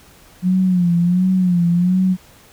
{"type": "tone with vibrato", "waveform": "sine", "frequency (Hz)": 179.1, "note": "F3", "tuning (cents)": 44, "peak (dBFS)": -12, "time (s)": [0.42, 2.17], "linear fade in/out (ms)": 50, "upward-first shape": "sine", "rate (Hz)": 1.4, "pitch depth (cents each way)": 77, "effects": ["pink hiss -47 dBFS RMS until 2.52 s"]}